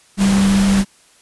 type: tone in noise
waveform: sine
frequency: 196.4 Hz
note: G3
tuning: 4 cents sharp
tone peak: -11 dBFS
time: 0.17-0.85 s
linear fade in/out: 50 ms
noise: pink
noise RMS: -22 dBFS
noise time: 0.17-0.85 s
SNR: +8 dB
effects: white hiss -51 dBFS RMS until 1.21 s + resampled to 24000 Hz